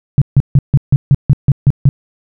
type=tone bursts; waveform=sine; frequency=138.6 Hz; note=C#3; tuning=in tune; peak=-3 dBFS; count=10; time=0.18-1.89 s; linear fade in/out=0 ms; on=36 ms; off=150 ms; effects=none